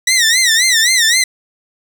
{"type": "tone with vibrato", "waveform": "15% pulse", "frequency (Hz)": 1924, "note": "B6", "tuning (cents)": -46, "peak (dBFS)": -3, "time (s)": [0.07, 1.24], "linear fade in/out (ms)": 5, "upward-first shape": "sine", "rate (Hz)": 3.8, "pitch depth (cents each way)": 150, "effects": ["7-bit"]}